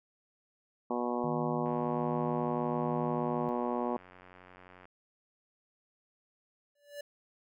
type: harmonic tone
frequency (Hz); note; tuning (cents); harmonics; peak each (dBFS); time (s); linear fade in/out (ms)
121.5; B2; -28; 2 / 3 / 4 / 5 / 6 / 7 / 8 / 9; -35 / -37 / -38 / -39 / -40 / -40 / -41 / -42; 0.9-3.97; 5
type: tone with tremolo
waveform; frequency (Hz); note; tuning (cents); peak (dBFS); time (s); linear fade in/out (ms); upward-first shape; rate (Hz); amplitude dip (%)
sine; 156.3; D#3; +8; -35; 1.24-3.49; 0; sine; 1.3; 30
type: click train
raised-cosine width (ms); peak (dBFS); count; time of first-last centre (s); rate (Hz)
0.5; -38; 293; 1.66-4.855; 91.4
type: tone with exponential growth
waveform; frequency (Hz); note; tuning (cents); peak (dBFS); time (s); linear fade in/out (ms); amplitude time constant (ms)
square; 579; D5; -25; -38; 6.75-7.01; 5; 56
effects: none